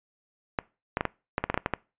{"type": "clicks", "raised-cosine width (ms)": 0.5, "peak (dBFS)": -10, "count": 11, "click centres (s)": [0.588, 0.971, 1.009, 1.053, 1.381, 1.44, 1.5, 1.543, 1.576, 1.661, 1.737], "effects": ["noise-tail reverb RT60 0.3 s tail -23 dB re dry", "resampled to 8000 Hz"]}